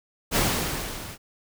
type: noise with level ramp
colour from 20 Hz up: pink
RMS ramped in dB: -20 to -40 dBFS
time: 0.31-1.18 s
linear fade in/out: 50 ms
effects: none